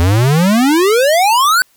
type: exponential sweep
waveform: square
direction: up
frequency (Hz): 82.41 to 1544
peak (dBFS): -9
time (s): 0-1.62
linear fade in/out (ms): 0
effects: white hiss -54 dBFS RMS until 1.76 s